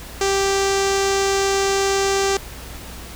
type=tone with low-pass filter; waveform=sawtooth; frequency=392 Hz; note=G4; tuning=in tune; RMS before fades=-19 dBFS; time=0.21-2.37 s; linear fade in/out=2 ms; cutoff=6700 Hz; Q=2.6; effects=added 60 Hz sine -37 dBFS peak until 3.15 s + pink hiss -37 dBFS RMS until 3.15 s